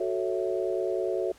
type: chord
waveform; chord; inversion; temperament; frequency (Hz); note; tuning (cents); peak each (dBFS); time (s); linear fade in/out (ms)
sine; F# minor seventh; none; equal; 370 / 440 / 554.4 / 659.3; F#4 / A4 / C#5 / E5; 0 / 0 / 0 / 0; -29 / -32 / -33 / -33; 0-1.32; 5
effects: pink hiss -56 dBFS RMS until 1.38 s + low-pass 11000 Hz 12 dB/octave